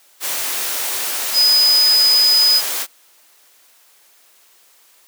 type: tone in noise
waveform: sine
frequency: 5000 Hz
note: D#8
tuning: 8 cents sharp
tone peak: -10 dBFS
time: 1.33-2.62 s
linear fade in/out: 50 ms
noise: white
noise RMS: -22 dBFS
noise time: 0.2-2.87 s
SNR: +9 dB
effects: white hiss -52 dBFS RMS until 5.07 s + high-pass 400 Hz 12 dB/octave